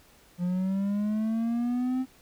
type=linear sweep; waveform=triangle; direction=up; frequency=174.61 to 261.6 Hz; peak=-23 dBFS; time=0.38-2.06 s; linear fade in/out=50 ms; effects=pink hiss -58 dBFS RMS until 2.21 s